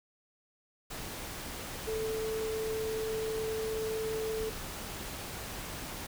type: tone in noise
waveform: sine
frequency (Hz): 440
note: A4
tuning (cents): 0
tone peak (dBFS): -32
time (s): 1.87-4.5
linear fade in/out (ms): 10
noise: pink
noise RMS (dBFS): -41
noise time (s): 0.9-6.07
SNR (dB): +6
effects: none